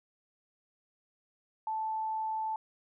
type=tone; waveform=sine; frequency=877 Hz; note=A5; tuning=6 cents flat; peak=-31 dBFS; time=1.67-2.56 s; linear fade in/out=2 ms; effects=none